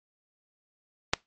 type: click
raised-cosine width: 0.2 ms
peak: -3 dBFS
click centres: 1.135 s
effects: noise-tail reverb RT60 0.2 s tail -24 dB re dry + MP3 32 kbps